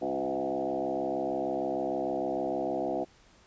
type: tone with frequency modulation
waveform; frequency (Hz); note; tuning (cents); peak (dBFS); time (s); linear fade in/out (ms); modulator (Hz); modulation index
sine; 503; B4; +32; -28; 0.01-3.05; 20; 66.5; 3.7
effects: pink hiss -60 dBFS RMS until 3.46 s + resampled to 16000 Hz

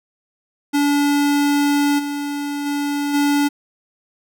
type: tone with level steps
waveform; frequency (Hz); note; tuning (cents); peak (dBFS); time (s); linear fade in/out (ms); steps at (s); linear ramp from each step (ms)
square; 287.7; D4; -36; -15 / -23 / -20 / -15; 0.73-3.49; 20; 1.98 / 2.65 / 3.13; 20
effects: none

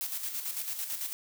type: noise with tremolo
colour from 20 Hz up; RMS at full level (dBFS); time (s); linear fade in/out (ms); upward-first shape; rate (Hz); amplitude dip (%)
blue; -34; 0.01-1.13; 0; square; 9; 50
effects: none

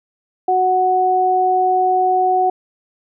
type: tone pair together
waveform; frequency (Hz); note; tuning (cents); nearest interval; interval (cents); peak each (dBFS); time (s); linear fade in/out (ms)
sine; 369.8 / 740; F#4 / F#5; -1 / 0; octave; 1201; -19 / -13; 0.48-2.5; 5
effects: none

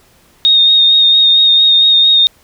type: tone with vibrato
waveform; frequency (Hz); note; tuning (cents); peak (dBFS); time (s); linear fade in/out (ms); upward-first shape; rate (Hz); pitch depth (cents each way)
sine; 3703; A#7; -12; -5; 0.45-2.27; 0; sine; 4.4; 21
effects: pink hiss -49 dBFS RMS until 2.43 s

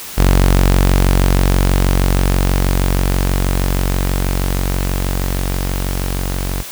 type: tone with level ramp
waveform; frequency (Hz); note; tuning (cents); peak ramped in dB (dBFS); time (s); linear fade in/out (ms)
sawtooth; 46.25; F#1; 0; -4 to -14; 0.17-6.63; 20
effects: white hiss -30 dBFS RMS until 6.71 s

